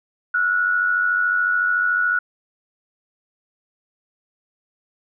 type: tone pair together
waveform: sine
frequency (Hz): 1364.2 / 1458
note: F6 / F#6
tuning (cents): -41 / -26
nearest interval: minor second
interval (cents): 115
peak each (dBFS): -25 / -17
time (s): 0.34-2.19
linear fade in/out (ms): 5
effects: none